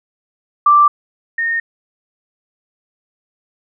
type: tone pair in turn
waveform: sine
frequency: 1174.7 / 1838.9 Hz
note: D6 / A#6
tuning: 0 / -24 cents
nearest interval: minor sixth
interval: 776 cents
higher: second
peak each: -6 / -15 dBFS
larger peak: first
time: 0.66-0.88 / 1.38-1.6 s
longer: neither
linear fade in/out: 5 ms
effects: none